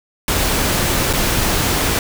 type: noise with dropouts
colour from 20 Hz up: pink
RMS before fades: -17 dBFS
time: 0.28-1.99 s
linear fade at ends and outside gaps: 1 ms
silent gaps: 1.129-1.135 s
effects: none